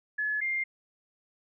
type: tone pair in turn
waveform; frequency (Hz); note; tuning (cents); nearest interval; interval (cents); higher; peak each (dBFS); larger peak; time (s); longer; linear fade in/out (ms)
sine; 1708 / 2110; G#6 / C7; +48 / +14; major third; 366; second; -27; neither; 0.18-0.41 / 0.41-0.64; neither; 10
effects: none